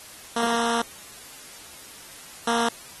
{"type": "tone pair in turn", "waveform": "10% pulse", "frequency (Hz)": [233.1, 233.1], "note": ["A#3", "A#3"], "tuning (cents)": [0, 0], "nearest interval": "unison", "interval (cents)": 0, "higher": "neither", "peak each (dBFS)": [-14, -13], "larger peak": "second", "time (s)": [[0.36, 0.82], [2.47, 2.69]], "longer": "first", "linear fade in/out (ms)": 5, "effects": ["white hiss -44 dBFS RMS until 3 s", "AAC 32 kbps"]}